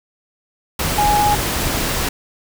sine tone in noise, 830.6 Hz, G#5, in tune, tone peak -13 dBFS, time 0.98-1.35 s, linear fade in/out 5 ms, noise pink, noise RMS -20 dBFS, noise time 0.79-2.09 s, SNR +4 dB, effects none

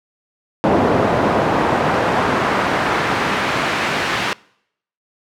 brown noise with band-pass filter sweep, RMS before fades -17 dBFS, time 0.64-4.33 s, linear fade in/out 0 ms, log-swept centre 630 to 2400 Hz, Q 0.83, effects noise-tail reverb RT60 0.7 s tail -24 dB re dry + high-pass 100 Hz 12 dB/octave

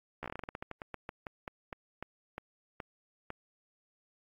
slowing click train, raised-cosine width 0.5 ms, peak -24 dBFS, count 23, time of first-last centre 0.23-3.304 s, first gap 13 ms, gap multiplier 1.19, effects AAC 32 kbps

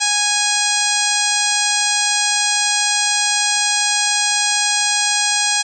harmonic tone with a mistuned harmonic, 827 Hz, G#5, 8 cents flat, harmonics 1 / 2 / 3 / 4 / 5 / 6 / 7 / 8 / 9 / 10, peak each -24 / -24 / -24 / -24 / -24 / -24 / -24 / -24 / -24 / -24 dBFS, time 0-5.63 s, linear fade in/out 20 ms, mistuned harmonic 10, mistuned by +25 cents, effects none

